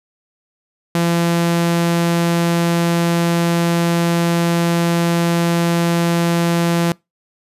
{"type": "tone", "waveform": "sawtooth", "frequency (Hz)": 170, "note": "F3", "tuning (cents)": -46, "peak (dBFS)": -10, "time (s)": [0.95, 6.92], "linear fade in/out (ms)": 2, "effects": ["noise-tail reverb RT60 0.2 s tail -24 dB re dry", "resampled to 32000 Hz"]}